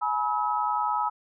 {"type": "tone cluster", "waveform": "sine", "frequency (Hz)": [843, 973, 1285], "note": ["G#5", "B5", "E6"], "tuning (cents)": [26, -26, -45], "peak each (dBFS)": -28, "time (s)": [0.01, 1.1], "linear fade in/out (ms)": 20, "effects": []}